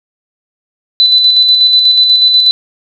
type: tone with tremolo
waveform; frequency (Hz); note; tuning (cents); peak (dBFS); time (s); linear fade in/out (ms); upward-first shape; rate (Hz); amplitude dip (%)
sine; 4000; B7; +21; -3; 1-2.51; 0; square; 8.2; 35
effects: none